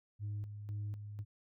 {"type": "tone with tremolo", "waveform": "sine", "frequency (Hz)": 103.7, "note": "G#2", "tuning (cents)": -2, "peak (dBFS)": -35, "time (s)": [0.19, 1.25], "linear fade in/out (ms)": 50, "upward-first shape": "square", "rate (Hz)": 2, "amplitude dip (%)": 60, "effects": ["tanh soft clip ceiling -35 dBFS"]}